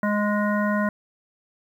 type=harmonic tone; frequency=207.7 Hz; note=G#3; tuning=in tune; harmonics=1 / 3 / 5 / 7 / 9; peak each=-22 / -27 / -29 / -30 / -32 dBFS; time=0.03-0.89 s; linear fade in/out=2 ms; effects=9-bit